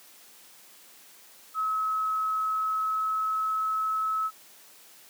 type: tone with pitch glide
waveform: sine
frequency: 1286 to 1294.9 Hz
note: E6 to E6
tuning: -43 to -31 cents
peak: -25 dBFS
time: 1.54-4.31 s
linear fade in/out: 50 ms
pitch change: +12 cents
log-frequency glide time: 2.29-4.1 s
effects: white hiss -53 dBFS RMS until 5.09 s + high-pass 200 Hz 12 dB/octave